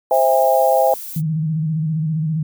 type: noise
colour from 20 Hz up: violet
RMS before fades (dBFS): -31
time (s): 0.1-1.22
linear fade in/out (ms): 50
type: chord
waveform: sine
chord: C augmented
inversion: none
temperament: equal with one note detuned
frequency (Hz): 523.3 / 659.3 / 811.2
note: C5 / E5 / G#5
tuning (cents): 0 / 0 / -41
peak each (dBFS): -16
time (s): 0.11-0.94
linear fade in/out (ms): 2
type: tone with vibrato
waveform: sine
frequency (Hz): 157.3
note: D#3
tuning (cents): +19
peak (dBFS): -17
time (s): 1.16-2.43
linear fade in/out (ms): 5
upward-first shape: square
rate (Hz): 15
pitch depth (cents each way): 54
effects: none